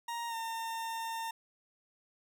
40% pulse tone with pitch glide, 936 to 908.8 Hz, A#5 to A#5, +7 to -44 cents, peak -35 dBFS, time 0.08-1.31 s, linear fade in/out 5 ms, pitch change -51 cents, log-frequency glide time 0.28-0.35 s, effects none

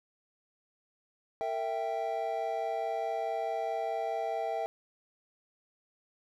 triangle chord, E diminished, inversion second, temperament equal with one note detuned, 456.3 / 659.3 / 784 Hz, Bb4 / E5 / G5, -37 / 0 / 0 cents, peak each -36 / -32 / -33 dBFS, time 1.41-4.66 s, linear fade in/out 0 ms, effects none

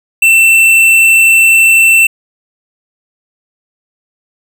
sine tone with hard clipping, 2682 Hz, E7, 29 cents sharp, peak -5 dBFS, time 0.22-2.07 s, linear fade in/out 5 ms, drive 11 dB, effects none

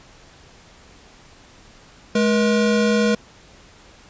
square tone pair together, 211.8 / 480 Hz, G#3 / B4, +34 / -49 cents, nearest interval octave + major second, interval 1417 cents, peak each -18 / -20 dBFS, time 2.15-3.15 s, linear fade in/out 5 ms, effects pink hiss -48 dBFS RMS until 4.09 s + resampled to 16000 Hz

